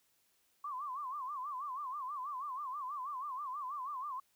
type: tone with vibrato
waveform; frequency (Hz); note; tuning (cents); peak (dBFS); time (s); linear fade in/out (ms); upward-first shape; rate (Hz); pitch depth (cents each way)
sine; 1097; C#6; -18; -38; 0.64-4.2; 5; sine; 6.2; 160
effects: white hiss -74 dBFS RMS until 4.35 s